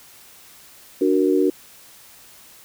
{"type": "chord", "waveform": "sine", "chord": "D augmented", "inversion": "none", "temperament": "equal", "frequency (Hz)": [293.7, 370, 466.2], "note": ["D4", "F#4", "A#4"], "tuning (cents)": [0, 0, 0], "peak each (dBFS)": [-19, -18, -22], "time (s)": [1.01, 1.5], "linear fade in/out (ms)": 5, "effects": ["white hiss -47 dBFS RMS until 2.64 s"]}